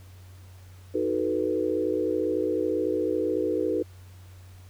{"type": "chord", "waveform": "sine", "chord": "B dominant seventh", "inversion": "first", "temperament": "equal with one note detuned", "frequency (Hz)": [312, 370, 440, 493.9], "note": ["D#4", "F#4", "A4", "B4"], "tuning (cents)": [5, 0, 0, 0], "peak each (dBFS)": -29, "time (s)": [0.94, 3.83], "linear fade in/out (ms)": 10, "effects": ["added 92 Hz sine -45 dBFS peak until 4.69 s", "pink hiss -57 dBFS RMS until 4.69 s"]}